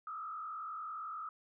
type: tone with frequency modulation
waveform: sine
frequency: 1270 Hz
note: D#6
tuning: 35 cents sharp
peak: -40 dBFS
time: 0.07-1.29 s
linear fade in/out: 2 ms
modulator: 48.8 Hz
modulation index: 1.2
effects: none